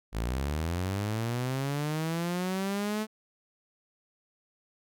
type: linear sweep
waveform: sawtooth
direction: up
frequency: 51.6 to 218.4 Hz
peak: -25 dBFS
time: 0.12-3.07 s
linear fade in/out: 50 ms
effects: none